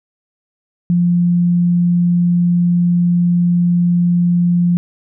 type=tone; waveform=sine; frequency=174.61 Hz; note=F3; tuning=in tune; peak=-10 dBFS; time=0.9-4.77 s; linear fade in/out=0 ms; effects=none